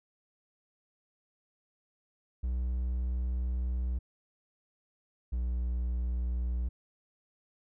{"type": "tone pair in turn", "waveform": "triangle", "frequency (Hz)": [61.9, 60.7], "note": ["B1", "B1"], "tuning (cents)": [5, -29], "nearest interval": "unison", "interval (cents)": 34, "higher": "first", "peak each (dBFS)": -27, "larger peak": "neither", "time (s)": [[2.43, 3.99], [5.32, 6.69]], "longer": "first", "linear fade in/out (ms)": 10, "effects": []}